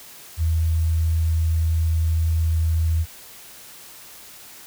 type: tone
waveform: sine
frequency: 81.2 Hz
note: E2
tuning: 26 cents flat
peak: -17 dBFS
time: 0.37-3.06 s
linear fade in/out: 50 ms
effects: white hiss -43 dBFS RMS until 4.66 s